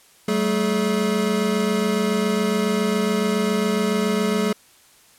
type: tone cluster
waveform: square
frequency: 191.9 / 219.1 / 425 Hz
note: G3 / A3 / G#4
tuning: -37 / -7 / +40 cents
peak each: -24 dBFS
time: 0.28-4.53 s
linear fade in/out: 5 ms
effects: white hiss -53 dBFS RMS until 5.18 s + low-pass 12000 Hz 12 dB/octave